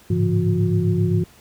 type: tone cluster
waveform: sine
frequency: 102.1 / 109.7 / 139.4 / 169.8 / 361.2 Hz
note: G#2 / A2 / C#3 / F3 / F#4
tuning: -29 / -5 / +10 / -48 / -42 cents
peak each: -20 / -24 / -27 / -20 / -25 dBFS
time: 0.1-1.24 s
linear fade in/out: 5 ms
effects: pink hiss -50 dBFS RMS until 1.4 s + high-pass 60 Hz 12 dB/octave